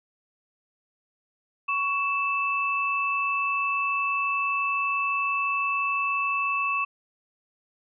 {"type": "tone pair together", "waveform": "sine", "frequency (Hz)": [1117.1, 2637], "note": ["C#6", "E7"], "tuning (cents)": [13, 0], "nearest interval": "octave + minor third", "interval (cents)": 1487, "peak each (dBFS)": -26, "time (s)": [1.68, 6.85], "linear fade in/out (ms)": 10, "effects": []}